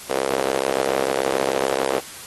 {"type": "tone with high-pass filter", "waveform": "sawtooth", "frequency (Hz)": 66.9, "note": "C2", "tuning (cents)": 39, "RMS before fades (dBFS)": -23, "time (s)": [0.09, 2], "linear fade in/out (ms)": 20, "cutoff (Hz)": 480, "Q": 2.8, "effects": ["white hiss -38 dBFS RMS until 2.26 s", "AAC 32 kbps"]}